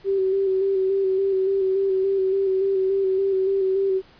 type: tone with vibrato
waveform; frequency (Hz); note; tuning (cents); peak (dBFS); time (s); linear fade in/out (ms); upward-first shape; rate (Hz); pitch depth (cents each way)
sine; 385.2; G4; -30; -18; 0.04-4.02; 50; square; 3.5; 26
effects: pink hiss -52 dBFS RMS until 4.19 s + resampled to 11025 Hz